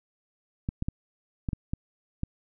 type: clicks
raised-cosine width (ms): 5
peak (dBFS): -16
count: 7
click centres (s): 0.689 / 0.824 / 0.885 / 1.488 / 1.532 / 1.735 / 2.234
effects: none